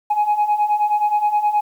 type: beating tone pair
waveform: sine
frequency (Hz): 830.6 / 840.1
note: G#5 / G#5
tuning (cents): 0 / +20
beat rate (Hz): 9.5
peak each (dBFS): -19 / -15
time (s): 0.1-1.61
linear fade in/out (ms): 10
effects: tanh soft clip ceiling -11 dBFS + 8-bit